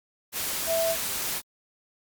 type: tone in noise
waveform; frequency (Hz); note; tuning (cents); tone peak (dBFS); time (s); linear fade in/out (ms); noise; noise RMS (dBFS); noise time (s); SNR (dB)
sine; 659.3; E5; 0; -23; 0.66-0.96; 50; white; -30; 0.32-1.42; +4
effects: Opus 48 kbps